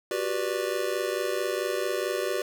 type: chord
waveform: square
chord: G major seventh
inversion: third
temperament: just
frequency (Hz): 367.5 / 392 / 490 / 588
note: F#4 / G4 / B4 / D5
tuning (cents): -12 / 0 / -14 / +2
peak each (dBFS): -33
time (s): 0.11-2.42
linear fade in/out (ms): 2
effects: none